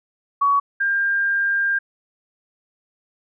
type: tone pair in turn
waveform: sine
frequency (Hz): 1125 / 1599.4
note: C#6 / G6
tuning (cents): +25 / +34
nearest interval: tritone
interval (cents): 609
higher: second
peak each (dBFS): -14 / -17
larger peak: first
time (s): 0.41-0.6 / 0.8-1.79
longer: second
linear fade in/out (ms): 10
effects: none